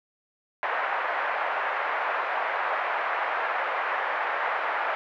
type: band-pass noise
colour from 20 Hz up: pink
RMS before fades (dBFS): -28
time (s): 0.63-4.95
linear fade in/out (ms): 0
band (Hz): 650 to 2000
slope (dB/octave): 24
effects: none